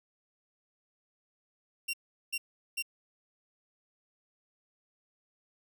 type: tone bursts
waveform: sawtooth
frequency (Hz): 2757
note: F7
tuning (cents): -23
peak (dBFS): -28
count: 3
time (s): 1.88-2.825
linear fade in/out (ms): 10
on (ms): 55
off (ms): 390
effects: none